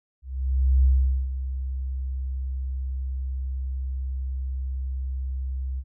sine tone with ADSR envelope, 65.41 Hz, C2, in tune, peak -14 dBFS, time 0.22-5.84 s, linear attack 620 ms, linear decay 440 ms, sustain -12 dB, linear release 54 ms, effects none

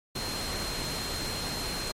sine tone in noise, 4186 Hz, C8, in tune, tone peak -36 dBFS, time 0.15-1.92 s, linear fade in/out 10 ms, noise pink, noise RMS -34 dBFS, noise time 0.15-1.92 s, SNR -5 dB, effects low-pass 12000 Hz 12 dB/octave + MP3 64 kbps

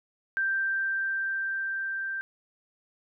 sine tone with level ramp, 1571 Hz, G6, 3 cents sharp, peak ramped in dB -24 to -30 dBFS, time 0.37-2.21 s, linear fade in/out 0 ms, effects none

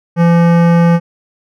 sine tone with hard clipping, 170 Hz, F3, 46 cents flat, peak -8 dBFS, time 0.16-1 s, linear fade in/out 50 ms, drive 17 dB, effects none

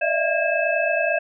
sine tone cluster, 593 / 646 / 675 / 1625 / 2610 Hz, D5 / E5 / E5 / G#6 / E7, +17 / -35 / +41 / -38 / -18 cents, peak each -25 dBFS, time 0.01-1.19 s, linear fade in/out 10 ms, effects none

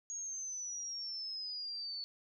sine exponential sweep, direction down, 6645 to 4441 Hz, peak -39 dBFS, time 0.1-2.04 s, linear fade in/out 0 ms, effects none

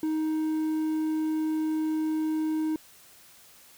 triangle tone, 313.1 Hz, D#4, 11 cents sharp, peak -23 dBFS, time 0.03-2.76 s, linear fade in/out 2 ms, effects white hiss -54 dBFS RMS until 3.77 s

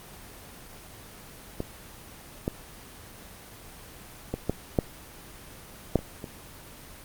clicks, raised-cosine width 2 ms, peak -15 / -13 / -14 / -11 / -7 / -6 / -24 / -22 dBFS, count 8, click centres 1.604 / 2.479 / 4.34 / 4.496 / 4.788 / 5.957 / 5.99 / 6.242 s, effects pink hiss -46 dBFS RMS until 7.04 s + Opus 24 kbps

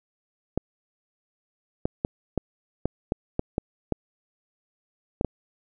clicks, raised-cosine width 2 ms, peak -10 dBFS, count 11, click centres 0.576 / 1.855 / 2.049 / 2.377 / 2.856 / 3.121 / 3.394 / 3.581 / 3.923 / 5.211 / 5.247 s, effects none

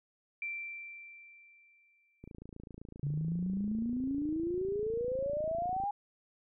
sine tone with exponential decay, 2349 Hz, D7, in tune, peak -34 dBFS, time 0.42-2.31 s, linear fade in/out 2 ms, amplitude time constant 410 ms
click train, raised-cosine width 3 ms, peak -34 dBFS, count 101, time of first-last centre 2.24-5.837 s, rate 27.8 Hz
sine exponential sweep, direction up, 140.1 to 829 Hz, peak -31 dBFS, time 3.03-5.91 s, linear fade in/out 5 ms
effects none

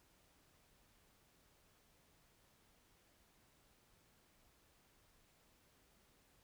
silence, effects pink hiss -72 dBFS RMS until 6.43 s

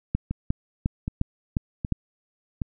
two click trains, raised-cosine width 5 ms, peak -15 / -10 dBFS, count 4 / 6, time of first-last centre 0.31-2.618 / 0.15-1.923 s, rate 1.3 / 2.82 Hz, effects none

